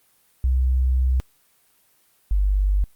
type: tone pair in turn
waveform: sine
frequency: 64 / 49.08 Hz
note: C2 / G1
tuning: -38 / +3 cents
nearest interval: perfect fourth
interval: 459 cents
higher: first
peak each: -16 dBFS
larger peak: neither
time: 0.44-1.2 / 2.31-2.84 s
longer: first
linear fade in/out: 0 ms
effects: white hiss -61 dBFS RMS until 2.95 s + Opus 32 kbps